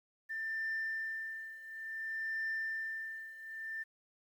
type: tone with tremolo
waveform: sine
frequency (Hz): 1786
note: A6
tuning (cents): +25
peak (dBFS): -32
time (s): 0.29-3.84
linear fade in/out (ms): 20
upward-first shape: triangle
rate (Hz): 0.57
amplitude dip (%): 85
effects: tanh soft clip ceiling -31 dBFS + 11-bit